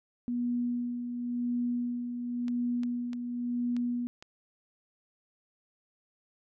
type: tone with tremolo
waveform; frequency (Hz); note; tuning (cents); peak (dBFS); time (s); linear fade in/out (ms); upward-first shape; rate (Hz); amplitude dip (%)
sine; 242.3; B3; -33; -27; 0.28-4.07; 0; sine; 0.94; 50
type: clicks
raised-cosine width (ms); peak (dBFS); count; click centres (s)
0.2; -29; 5; 2.482 / 2.834 / 3.132 / 3.766 / 4.225
effects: none